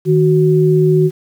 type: tone pair together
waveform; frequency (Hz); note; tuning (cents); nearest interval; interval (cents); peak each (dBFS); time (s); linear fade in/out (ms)
sine; 156.1 / 371.3; D#3 / F#4; +6 / +6; octave + minor third; 1500; -11; 0.05-1.11; 50
effects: 7-bit